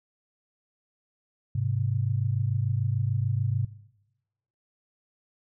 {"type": "tone pair together", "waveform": "sine", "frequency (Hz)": [103.18, 130], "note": ["G#2", "C3"], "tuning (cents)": [-11, -11], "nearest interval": "major third", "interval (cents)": 400, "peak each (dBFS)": -27, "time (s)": [1.55, 3.65], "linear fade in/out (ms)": 5, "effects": ["noise-tail reverb RT60 1.0 s tail -20 dB re dry"]}